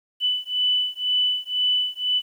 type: beating tone pair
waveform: sine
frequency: 2987 / 2989 Hz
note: F#7 / F#7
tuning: +16 / +17 cents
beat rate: 2 Hz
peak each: -23 / -23 dBFS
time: 0.2-2.22 s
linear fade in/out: 50 ms
effects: 9-bit